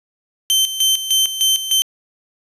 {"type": "tone with tremolo", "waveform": "sawtooth", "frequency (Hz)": 3100, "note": "G7", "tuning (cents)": -20, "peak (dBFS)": -9, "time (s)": [0.5, 1.82], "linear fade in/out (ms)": 0, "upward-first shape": "square", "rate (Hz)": 3.3, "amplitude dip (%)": 70, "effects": ["resampled to 32000 Hz", "8-bit"]}